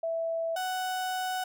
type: tone pair in turn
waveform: sine / 35% pulse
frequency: 659.3 / 743.1 Hz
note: E5 / F#5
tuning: 0 / +7 cents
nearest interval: major second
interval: 207 cents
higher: second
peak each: -28 dBFS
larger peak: neither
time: 0.03-0.56 / 0.56-1.44 s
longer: second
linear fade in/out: 5 ms
effects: none